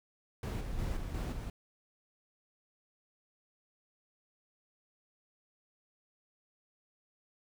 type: noise with tremolo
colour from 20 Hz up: brown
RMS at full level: -35 dBFS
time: 0.43-1.5 s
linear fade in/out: 2 ms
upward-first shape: square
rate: 2.8 Hz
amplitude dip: 40%
effects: none